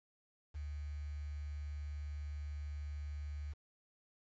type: tone with quantisation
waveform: sine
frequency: 73.4 Hz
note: D2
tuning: in tune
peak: -40 dBFS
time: 0.54-3.54 s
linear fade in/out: 20 ms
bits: 10
effects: resampled to 16000 Hz